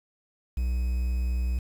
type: tone with quantisation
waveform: triangle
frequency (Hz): 61.74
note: B1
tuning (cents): 0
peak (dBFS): -22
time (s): 0.57-1.59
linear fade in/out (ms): 5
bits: 8
effects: none